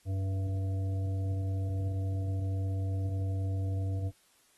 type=harmonic tone with a mistuned harmonic; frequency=96 Hz; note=G2; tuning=36 cents flat; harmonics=1 / 3 / 5 / 7; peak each=-29 / -43 / -48 / -49 dBFS; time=0.05-4.12 s; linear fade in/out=50 ms; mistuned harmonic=5; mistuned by=+18 cents; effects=white hiss -66 dBFS RMS until 4.57 s + AAC 32 kbps